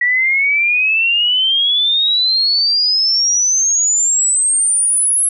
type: exponential sweep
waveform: sine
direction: up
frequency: 1930 to 10980 Hz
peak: -11 dBFS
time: 0.01-5.29 s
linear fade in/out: 5 ms
effects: none